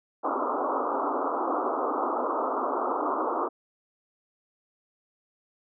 white band-pass noise, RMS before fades -28 dBFS, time 0.23-3.49 s, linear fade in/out 20 ms, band 250 to 1300 Hz, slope 96 dB/octave, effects none

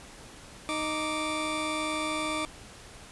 20% pulse tone pair together, 309.9 / 1170 Hz, D#4 / D6, -7 / -7 cents, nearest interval octave + major seventh, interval 2300 cents, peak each -27 dBFS, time 0.69-2.45 s, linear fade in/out 0 ms, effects pink hiss -48 dBFS RMS until 3.11 s + resampled to 24000 Hz

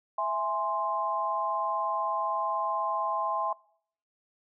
sine chord, E augmented, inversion none, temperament equal, 659.3 / 830.6 / 1046.5 Hz, E5 / G#5 / B#5, 0 / 0 / 0 cents, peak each -33 / -32 / -29 dBFS, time 0.18-3.53 s, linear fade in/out 5 ms, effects noise-tail reverb RT60 0.6 s tail -23 dB re dry

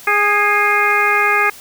harmonic tone with a mistuned harmonic, 411.9 Hz, G#4, 14 cents flat, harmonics 1 / 2 / 3 / 4 / 5 / 6, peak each -22 / -21 / -17 / -18 / -17 / -20 dBFS, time 0.07-1.5 s, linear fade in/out 5 ms, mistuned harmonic 5, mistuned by +44 cents, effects white hiss -38 dBFS RMS until 1.6 s

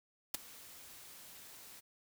white noise with ADSR envelope, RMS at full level -32 dBFS, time 0.34-1.81 s, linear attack 5 ms, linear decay 11 ms, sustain -22 dB, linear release 22 ms, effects none

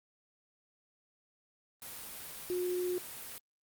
sine tone in noise, 360 Hz, F#4, 47 cents flat, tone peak -31 dBFS, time 2.5-2.98 s, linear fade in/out 0 ms, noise white, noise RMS -45 dBFS, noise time 1.82-3.38 s, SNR +11 dB, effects Opus 32 kbps

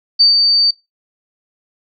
sine tone with ADSR envelope, 4600 Hz, D8, 37 cents flat, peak -5 dBFS, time 0.19-0.71 s, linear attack 18 ms, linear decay 130 ms, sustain -4 dB, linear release 8 ms, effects noise-tail reverb RT60 0.2 s tail -20 dB re dry

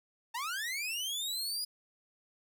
sawtooth linear sweep, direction up, 880 to 4961 Hz, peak -31 dBFS, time 0.34-1.65 s, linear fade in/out 10 ms, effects none

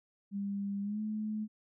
sine tone with pitch glide, 200 to 214.4 Hz, G3 to A3, +35 to -45 cents, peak -33 dBFS, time 0.31-1.48 s, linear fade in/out 50 ms, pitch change +120 cents, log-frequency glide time 0.82-1 s, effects none

